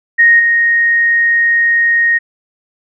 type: tone with level steps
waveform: sine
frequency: 1864.7 Hz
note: A#6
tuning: in tune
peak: -4 / -8 dBFS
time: 0.18-2.19 s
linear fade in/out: 20 ms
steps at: 0.39 s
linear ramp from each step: 10 ms
effects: none